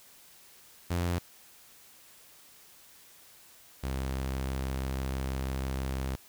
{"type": "tone pair in turn", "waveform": "sawtooth", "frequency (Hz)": [87.31, 66.14], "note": ["F2", "C2"], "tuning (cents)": [0, 19], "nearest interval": "perfect fourth", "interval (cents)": 481, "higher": "first", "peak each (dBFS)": [-24, -27], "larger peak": "first", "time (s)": [[0.9, 1.19], [3.83, 6.16]], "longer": "second", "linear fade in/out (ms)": 10, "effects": ["white hiss -56 dBFS RMS until 6.28 s"]}